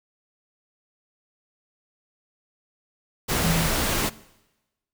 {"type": "tone in noise", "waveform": "sine", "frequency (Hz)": 164.81, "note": "E3", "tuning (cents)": 0, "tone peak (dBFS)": -23, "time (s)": [3.42, 3.68], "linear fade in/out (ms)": 20, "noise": "pink", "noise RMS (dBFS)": -24, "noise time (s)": [3.28, 4.1], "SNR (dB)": -2, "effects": ["noise-tail reverb RT60 1.0 s tail -20 dB re dry"]}